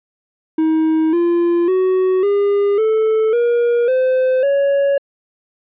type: tone with pitch steps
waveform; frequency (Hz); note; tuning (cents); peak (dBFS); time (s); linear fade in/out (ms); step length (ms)
triangle; 317.4 / 344.1 / 373.1 / 404.5 / 438.6 / 475.6 / 515.6 / 559; D#4 / F4 / F#4 / G#4 / A4 / A#4 / C5 / C#5; +35 / -26 / +14 / -46 / -6 / +35 / -26 / +14; -10; 0.58-4.98; 5; 550
effects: resampled to 8000 Hz